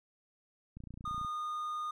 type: click train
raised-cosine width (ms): 5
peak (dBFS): -34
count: 15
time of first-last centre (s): 0.77-1.248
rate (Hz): 29.3
type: tone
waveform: triangle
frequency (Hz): 1225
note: D#6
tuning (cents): -27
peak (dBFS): -33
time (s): 1.05-1.91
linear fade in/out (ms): 5
effects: none

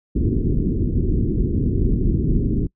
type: low-pass noise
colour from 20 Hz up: pink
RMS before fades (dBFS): -19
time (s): 0.15-2.67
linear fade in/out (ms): 10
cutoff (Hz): 380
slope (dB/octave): 48
effects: noise-tail reverb RT60 0.1 s tail -24 dB re dry

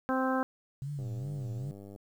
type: harmonic tone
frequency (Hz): 261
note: C4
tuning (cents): -4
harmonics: 1 / 2 / 3 / 4 / 5 / 6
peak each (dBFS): -30 / -33 / -35 / -36 / -37 / -38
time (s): 0.09-0.43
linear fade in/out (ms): 0
type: tone with vibrato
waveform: sine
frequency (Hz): 130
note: C3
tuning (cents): -11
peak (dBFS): -34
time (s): 0.82-1.71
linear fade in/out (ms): 0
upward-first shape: sine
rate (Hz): 2.5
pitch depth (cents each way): 210
type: click train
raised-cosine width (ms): 2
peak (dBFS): -35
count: 98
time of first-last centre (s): 0.99-1.961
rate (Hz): 99.9
effects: 10-bit

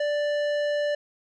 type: tone with tanh clipping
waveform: sine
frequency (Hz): 587.3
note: D5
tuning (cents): 0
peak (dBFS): -25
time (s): 0-0.95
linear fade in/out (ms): 5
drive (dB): 14
effects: none

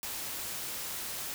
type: noise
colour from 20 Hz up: white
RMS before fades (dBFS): -38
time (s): 0.03-1.34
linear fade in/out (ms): 0
effects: none

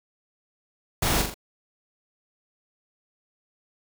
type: noise with echo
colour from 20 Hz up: pink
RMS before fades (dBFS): -24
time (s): 1.02-1.22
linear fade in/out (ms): 5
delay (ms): 41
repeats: 3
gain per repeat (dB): -5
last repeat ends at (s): 1.343
effects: none

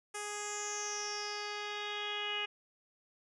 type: tone with low-pass filter sweep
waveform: 10% pulse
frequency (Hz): 415.3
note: G#4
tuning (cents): 0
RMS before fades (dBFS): -39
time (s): 0.14-2.46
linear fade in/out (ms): 10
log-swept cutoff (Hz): 8800 to 2800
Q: 7.1
effects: none

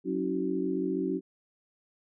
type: tone cluster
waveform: sine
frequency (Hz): 186.5 / 275.9 / 322.1 / 376.9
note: F#3 / C#4 / E4 / F#4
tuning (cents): +14 / -8 / -40 / +32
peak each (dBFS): -35 / -32 / -33 / -32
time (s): 0.04-1.21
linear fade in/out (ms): 50
effects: none

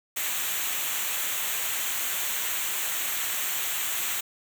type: noise with comb filter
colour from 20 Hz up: white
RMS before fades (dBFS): -29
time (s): 0.16-4.21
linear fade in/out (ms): 10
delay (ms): 0.2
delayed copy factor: -0.7
effects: none

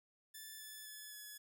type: tone with pitch steps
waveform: 5% pulse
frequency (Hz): 1752 / 1734.9 / 1717.9 / 1701.1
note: A6 / A6 / A6 / G#6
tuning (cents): -8 / -25 / -42 / +41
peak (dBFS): -39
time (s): 0.34-1.38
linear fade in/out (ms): 10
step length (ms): 260
effects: none

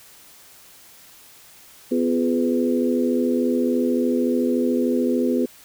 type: harmonic tone with a mistuned harmonic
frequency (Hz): 83.5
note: E2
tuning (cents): +23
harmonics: 3 / 4 / 5 / 6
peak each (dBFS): -20 / -25 / -25 / -26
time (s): 1.91-5.46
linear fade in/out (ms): 10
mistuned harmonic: 4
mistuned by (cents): +50
effects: white hiss -48 dBFS RMS until 5.64 s

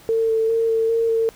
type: tone with pitch steps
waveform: sine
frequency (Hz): 451.2 / 446 / 455 / 449.7 / 457.4 / 451.9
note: A4 / A4 / A#4 / A4 / A#4 / A4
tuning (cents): +44 / +23 / -42 / +38 / -33 / +46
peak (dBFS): -16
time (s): 0.09-1.29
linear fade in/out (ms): 0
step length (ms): 200
effects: pink hiss -48 dBFS RMS until 1.35 s

